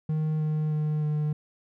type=tone with pitch steps; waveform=triangle; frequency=155.4 / 153.88 / 152.38 / 150.89 Hz; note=D#3 / D#3 / D#3 / D3; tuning=-2 / -19 / -36 / +47 cents; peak=-22 dBFS; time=0.09-1.33 s; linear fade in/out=5 ms; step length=310 ms; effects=none